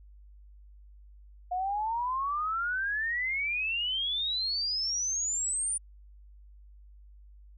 sine exponential sweep, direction up, 711 to 9390 Hz, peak -28 dBFS, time 1.51-5.78 s, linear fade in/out 10 ms, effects added 50 Hz sine -50 dBFS peak until 7.57 s

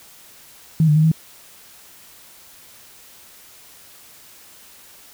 sine tone with pitch steps, 159.5 / 150 / 155.8 / 159.9 Hz, D#3 / D3 / D#3 / D#3, +43 / +37 / +3 / +48 cents, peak -11 dBFS, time 0.8-1.116 s, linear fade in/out 2 ms, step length 79 ms, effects white hiss -46 dBFS RMS until 5.13 s

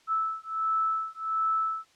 sine beating tone pair, 1311 / 1312.4 Hz, E6 / E6, -10 / -8 cents, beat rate 1.4 Hz, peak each -29 dBFS, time 0.07-1.86 s, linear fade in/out 50 ms, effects white hiss -62 dBFS RMS until 1.95 s + low-pass 6000 Hz 12 dB/octave

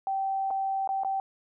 sine tone with dropouts, 776 Hz, G5, 18 cents flat, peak -26 dBFS, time 0.07-1.2 s, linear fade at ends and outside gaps 1 ms, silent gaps 0.505-0.509 / 0.875-0.89 / 1.035-1.047 s, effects none

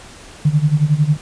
sine tone with tremolo, 150 Hz, D3, 37 cents sharp, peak -8 dBFS, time 0.45-1.17 s, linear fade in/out 5 ms, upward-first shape sine, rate 11 Hz, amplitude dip 85%, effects pink hiss -39 dBFS RMS until 1.21 s + resampled to 22050 Hz

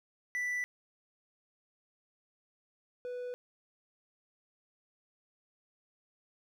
triangle tone pair in turn, 1975.5 / 493.9 Hz, B6 / B4, 0 / 0 cents, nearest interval 2 octaves, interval 2400 cents, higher first, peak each -30 / -35 dBFS, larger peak first, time 0.35-0.64 / 3.05-3.34 s, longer neither, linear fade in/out 0 ms, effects none

